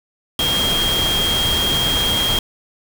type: tone in noise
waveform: sine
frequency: 3233 Hz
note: G#7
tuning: 47 cents flat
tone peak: -17 dBFS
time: 0.39-2.39 s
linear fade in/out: 2 ms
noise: pink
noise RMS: -22 dBFS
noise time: 0.39-2.39 s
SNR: +2 dB
effects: none